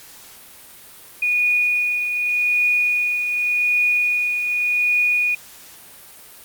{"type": "tone with tremolo", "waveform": "sine", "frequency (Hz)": 2458, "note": "D#7", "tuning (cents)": -22, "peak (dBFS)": -14, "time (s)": [1.22, 5.35], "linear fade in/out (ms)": 5, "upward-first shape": "triangle", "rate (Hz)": 0.86, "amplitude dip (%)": 50, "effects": ["white hiss -43 dBFS RMS until 6.44 s", "Opus 48 kbps"]}